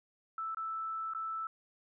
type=tone with dropouts; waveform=sine; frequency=1318.5 Hz; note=E6; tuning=in tune; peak=-35 dBFS; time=0.38-1.47 s; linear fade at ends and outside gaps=2 ms; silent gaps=0.547-0.57 / 1.136-1.148 s; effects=none